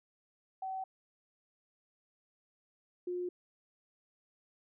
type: tone pair in turn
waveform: sine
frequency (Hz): 761 / 357.4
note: F#5 / F4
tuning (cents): +48 / +40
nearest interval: octave + minor second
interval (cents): 1308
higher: first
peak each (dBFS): -36 / -34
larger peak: second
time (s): 0.62-0.84 / 3.07-3.29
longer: neither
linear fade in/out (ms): 5
effects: none